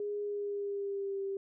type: tone with pitch glide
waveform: sine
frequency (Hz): 412.2 to 392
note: G#4 to G4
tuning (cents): -13 to 0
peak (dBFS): -33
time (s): 0-1.37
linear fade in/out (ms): 2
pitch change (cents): -87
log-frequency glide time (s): 0.22-1.22
effects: none